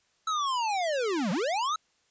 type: linear two-way sweep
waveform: square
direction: down then up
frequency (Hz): 1318.5 to 164.81 to 1318.5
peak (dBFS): -27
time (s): 0.27-1.76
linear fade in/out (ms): 5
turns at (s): 1.31
effects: white hiss -69 dBFS RMS until 2.1 s + resampled to 16000 Hz